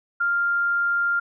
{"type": "tone", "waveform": "sine", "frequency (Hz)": 1396.9, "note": "F6", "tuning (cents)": 0, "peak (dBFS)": -19, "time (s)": [0.2, 1.2], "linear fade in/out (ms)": 10, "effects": []}